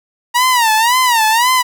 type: tone with vibrato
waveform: sawtooth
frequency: 944 Hz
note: A#5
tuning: 22 cents sharp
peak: -6 dBFS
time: 0.34-1.63 s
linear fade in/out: 20 ms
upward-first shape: sine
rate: 1.9 Hz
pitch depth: 150 cents each way
effects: none